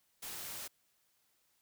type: noise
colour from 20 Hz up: white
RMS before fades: -44 dBFS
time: 0.22-0.68 s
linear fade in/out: 10 ms
effects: white hiss -75 dBFS RMS until 1.61 s